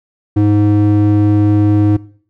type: ring-modulated tone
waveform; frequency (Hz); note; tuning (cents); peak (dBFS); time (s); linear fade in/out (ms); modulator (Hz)
triangle; 207.7; G#3; 0; -3; 0.36-1.97; 10; 105
effects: noise-tail reverb RT60 0.5 s tail -20 dB re dry